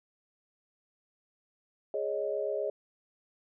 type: chord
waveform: sine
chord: Ab suspended fourth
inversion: none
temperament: equal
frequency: 415.3 / 554.4 / 622.3 Hz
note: Ab4 / Db5 / Eb5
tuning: 0 / 0 / 0 cents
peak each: -34 dBFS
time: 1.94-2.7 s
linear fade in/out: 2 ms
effects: none